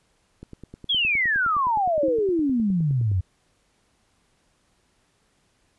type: click train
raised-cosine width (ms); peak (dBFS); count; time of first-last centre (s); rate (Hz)
3; -26; 27; 0.43-3.116; 9.68
type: exponential sweep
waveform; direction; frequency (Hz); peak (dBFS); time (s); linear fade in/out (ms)
sine; down; 3427 to 86.9; -19; 0.89-3.21; 10
type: tone with exponential decay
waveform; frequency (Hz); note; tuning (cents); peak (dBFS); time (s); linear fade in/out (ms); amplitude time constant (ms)
sine; 318.7; D#4; +42; -21; 2.03-2.49; 2; 100
effects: pink hiss -66 dBFS RMS until 5.78 s + resampled to 24000 Hz